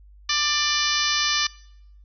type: harmonic tone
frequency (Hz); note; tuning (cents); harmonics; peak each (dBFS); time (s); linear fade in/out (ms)
592; D5; +14; 2 / 3 / 4 / 5 / 6 / 7 / 8 / 9 / 10; -29 / -29 / -29 / -29 / -29 / -29 / -29 / -29 / -29; 0.29-1.47; 5
effects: noise-tail reverb RT60 0.8 s tail -23 dB re dry + added 50 Hz sine -46 dBFS peak until 2.04 s